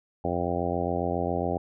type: harmonic tone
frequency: 87.31 Hz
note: F2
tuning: in tune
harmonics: 1 / 2 / 3 / 4 / 5 / 6 / 7 / 8 / 9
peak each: -34 / -34 / -34 / -34 / -34 / -34 / -34 / -34 / -34 dBFS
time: 0.24-1.58 s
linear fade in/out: 5 ms
effects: none